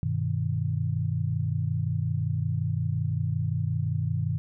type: chord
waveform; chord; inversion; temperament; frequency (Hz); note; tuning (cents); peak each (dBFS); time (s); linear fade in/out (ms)
sine; G augmented; none; equal; 98 / 123.47 / 155.56; G2 / B2 / D#3; 0 / 0 / 0; -29; 0.03-4.38; 0
effects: none